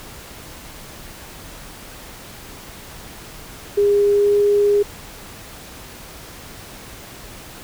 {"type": "tone with pitch glide", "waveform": "sine", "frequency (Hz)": [407.1, 409.5], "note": ["G#4", "G#4"], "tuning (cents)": [-35, -24], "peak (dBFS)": -12, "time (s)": [3.77, 4.83], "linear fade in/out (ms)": 10, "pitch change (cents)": 11, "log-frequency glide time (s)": [4.12, 4.35], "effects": ["pink hiss -38 dBFS RMS until 7.63 s"]}